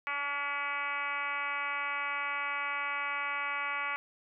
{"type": "tone with frequency modulation", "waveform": "sine", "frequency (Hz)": 1707, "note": "G#6", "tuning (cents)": 47, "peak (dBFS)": -31, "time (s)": [0.07, 3.96], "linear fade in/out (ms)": 0, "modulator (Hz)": 284, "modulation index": 2.8, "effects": []}